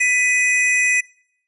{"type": "tone pair together", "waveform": "square", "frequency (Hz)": [1986.6, 2503], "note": ["B6", "D#7"], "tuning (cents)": [10, 10], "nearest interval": "major third", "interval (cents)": 400, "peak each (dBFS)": -18, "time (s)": [0, 1.01], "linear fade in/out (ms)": 10, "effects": ["noise-tail reverb RT60 0.7 s tail -25 dB re dry", "resampled to 24000 Hz"]}